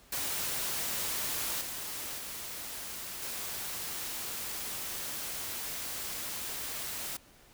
white noise with level steps, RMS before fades -34 / -39 / -41 / -38 dBFS, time 0.12-7.17 s, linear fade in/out 5 ms, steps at 1.61 / 2.18 / 3.22 s, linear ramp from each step 2 ms, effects pink hiss -59 dBFS RMS until 7.53 s

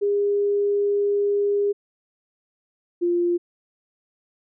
sine tone pair in turn, 406.4 / 348.4 Hz, G#4 / F4, -38 / -4 cents, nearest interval minor third, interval 266 cents, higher first, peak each -18 dBFS, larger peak neither, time 0.01-1.73 / 3.01-3.38 s, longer first, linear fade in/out 20 ms, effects none

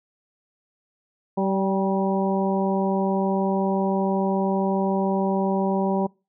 harmonic tone with a mistuned harmonic, 192.8 Hz, G3, 28 cents flat, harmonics 1 / 2 / 3 / 4 / 5, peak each -23 / -26 / -28 / -29 / -30 dBFS, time 1.37-6.07 s, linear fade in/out 10 ms, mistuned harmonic 4, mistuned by +29 cents, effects noise-tail reverb RT60 0.3 s tail -25 dB re dry

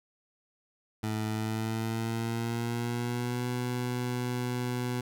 20% pulse tone with pitch glide, 108.8 to 123.54 Hz, A2 to B2, -19 to +1 cents, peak -25 dBFS, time 1.03-5.01 s, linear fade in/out 5 ms, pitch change +220 cents, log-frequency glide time 1.28-3.48 s, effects none

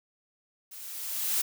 blue noise with level ramp, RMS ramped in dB -45 to -26 dBFS, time 0.71-1.42 s, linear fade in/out 10 ms, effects none

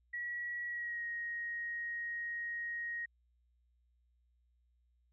sine tone with pitch glide, 1924 to 1879 Hz, B6 to A#6, -46 to +13 cents, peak -37 dBFS, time 0.13-3.06 s, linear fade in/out 10 ms, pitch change -41 cents, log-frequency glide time 0.67-1.05 s, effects added 60 Hz sine -70 dBFS peak until 5.12 s

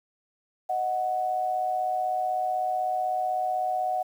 sine tone pair together, 624 / 740 Hz, D#5 / F#5, +5 / 0 cents, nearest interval minor third, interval 295 cents, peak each -32 / -25 dBFS, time 0.69-4.03 s, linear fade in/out 10 ms, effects 9-bit

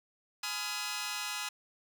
10% pulse chord, F half-diminished seventh, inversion first, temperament just, 838.1 / 1005.8 / 1257.2 / 1396.9 Hz, Ab5 / Cb6 / Eb6 / F6, +16 / +31 / +18 / 0 cents, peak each -33 dBFS, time 0.43-1.49 s, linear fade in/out 5 ms, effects none

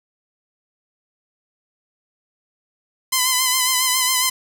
5% pulse tone with vibrato, 1021 Hz, C6, 43 cents flat, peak -4 dBFS, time 3.12-4.3 s, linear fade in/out 10 ms, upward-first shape sine, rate 7.3 Hz, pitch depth 40 cents each way, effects 7-bit

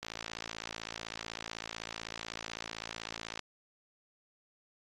click train, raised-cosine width 0.2 ms, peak -21 dBFS, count 189, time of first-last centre 0.03-3.393 s, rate 55.9 Hz, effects AAC 32 kbps

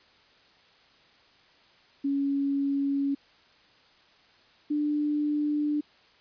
sine tone pair in turn, 278.9 / 296.6 Hz, C#4 / D4, +11 / +17 cents, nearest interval minor second, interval 106 cents, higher second, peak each -24 dBFS, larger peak neither, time 2.04-3.15 / 4.7-5.81 s, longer neither, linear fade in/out 10 ms, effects white hiss -59 dBFS RMS until 6.2 s + resampled to 11025 Hz

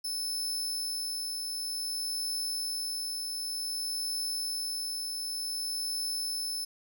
sawtooth tone with tremolo, 5260 Hz, E8, 5 cents flat, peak -28 dBFS, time 0.04-6.65 s, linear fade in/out 10 ms, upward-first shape triangle, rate 0.54 Hz, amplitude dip 30%, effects none

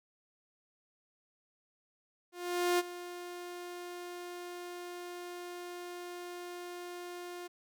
sawtooth tone with ADSR envelope, 353.4 Hz, F4, 21 cents sharp, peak -22 dBFS, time 2.32-7.48 s, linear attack 470 ms, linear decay 29 ms, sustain -16 dB, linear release 16 ms, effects none

